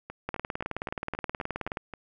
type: two click trains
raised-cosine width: 0.5 ms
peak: -16 / -23 dBFS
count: 29 / 8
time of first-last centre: 0.29-1.771 / 0.1-1.937 s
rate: 18.9 / 3.81 Hz
effects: none